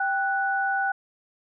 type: tone pair together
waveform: sine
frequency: 784 / 1480 Hz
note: G5 / F#6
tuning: 0 / 0 cents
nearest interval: major seventh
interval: 1100 cents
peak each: -25 / -25 dBFS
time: 0-0.92 s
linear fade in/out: 5 ms
effects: none